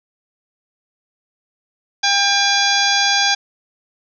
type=harmonic tone with a mistuned harmonic; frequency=800 Hz; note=G5; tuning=35 cents sharp; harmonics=1 / 2 / 3 / 4 / 5 / 6 / 7 / 8; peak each=-20 / -20 / -23 / -20 / -25 / -20 / -25 / -24 dBFS; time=2.03-3.35 s; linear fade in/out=10 ms; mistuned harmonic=4; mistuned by=+93 cents; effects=none